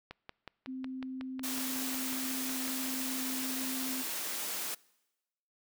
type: click train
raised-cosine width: 0.3 ms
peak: -27 dBFS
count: 16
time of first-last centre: 0.11-2.862 s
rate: 5.45 Hz
type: tone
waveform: sine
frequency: 260.3 Hz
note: C4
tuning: 9 cents flat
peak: -37 dBFS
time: 0.67-4.03 s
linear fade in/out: 20 ms
type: high-pass noise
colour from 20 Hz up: white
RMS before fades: -37 dBFS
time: 1.43-4.75 s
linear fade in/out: 10 ms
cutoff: 180 Hz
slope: 24 dB/octave
effects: noise-tail reverb RT60 1.0 s tail -24 dB re dry